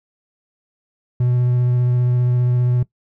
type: tone with vibrato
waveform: triangle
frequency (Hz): 123.47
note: B2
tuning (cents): 0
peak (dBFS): -12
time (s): 1.2-2.83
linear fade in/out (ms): 5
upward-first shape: sine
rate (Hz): 15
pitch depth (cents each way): 11
effects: noise-tail reverb RT60 0.1 s tail -19 dB re dry